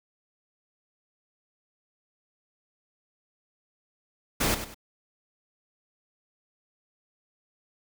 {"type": "noise with echo", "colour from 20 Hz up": "pink", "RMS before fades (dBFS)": -25, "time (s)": [4.4, 4.55], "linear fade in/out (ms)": 10, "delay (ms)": 98, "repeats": 2, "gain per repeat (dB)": -10, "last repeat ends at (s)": 4.746, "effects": []}